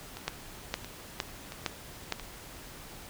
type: two click trains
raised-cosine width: 0.2 ms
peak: -12 / -23 dBFS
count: 5 / 4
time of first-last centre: 0.28-2.123 / 0.17-2.197 s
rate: 2.17 / 1.48 Hz
effects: pink hiss -47 dBFS RMS until 3.09 s